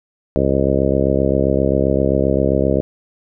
harmonic tone, 67.6 Hz, C#2, 43 cents flat, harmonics 1 / 2 / 3 / 4 / 5 / 6 / 7 / 8 / 9, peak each -22 / -22 / -22 / -22 / -22 / -22 / -22 / -22 / -22 dBFS, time 0.36-2.81 s, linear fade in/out 0 ms, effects none

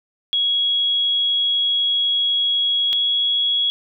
sine tone pair in turn, 3324 / 3338 Hz, G#7 / G#7, +1 / +8 cents, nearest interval unison, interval 7 cents, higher second, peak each -16 dBFS, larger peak neither, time 0.33-2.93 / 2.93-3.7 s, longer first, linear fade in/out 0 ms, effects none

